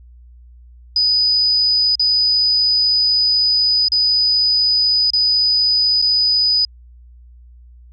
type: tone with dropouts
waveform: sine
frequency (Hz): 4978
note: D#8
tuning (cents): 0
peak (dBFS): -12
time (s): 0.96-6.65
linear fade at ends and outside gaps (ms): 2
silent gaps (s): 1.954-1.995 / 3.884-3.919 / 5.104-5.134 / 6.017-6.023
effects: added 60 Hz sine -40 dBFS peak until 7.92 s